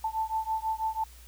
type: beating tone pair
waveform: sine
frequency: 880 / 886.1 Hz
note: A5 / A5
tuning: 0 / +12 cents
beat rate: 6.1 Hz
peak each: -31 dBFS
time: 0.04-1.04 s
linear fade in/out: 5 ms
effects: added 60 Hz sine -49 dBFS peak until 1.27 s + white hiss -55 dBFS RMS until 1.27 s